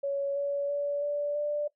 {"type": "tone with pitch steps", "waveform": "sine", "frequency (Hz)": [559, 566.5, 574.1, 581.7, 589.5], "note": ["C#5", "C#5", "D5", "D5", "D5"], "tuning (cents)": [14, 37, -39, -17, 6], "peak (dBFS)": -27, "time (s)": [0.03, 1.68], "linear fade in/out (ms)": 10, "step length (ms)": 330, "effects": ["noise-tail reverb RT60 0.1 s tail -19 dB re dry"]}